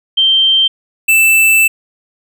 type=tone pair in turn; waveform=sine / square; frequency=3140 / 2649 Hz; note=G7 / E7; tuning=+2 / +8 cents; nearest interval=minor third; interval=294 cents; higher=first; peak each=-7 dBFS; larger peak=neither; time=0.17-0.68 / 1.08-1.68 s; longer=second; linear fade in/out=10 ms; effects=none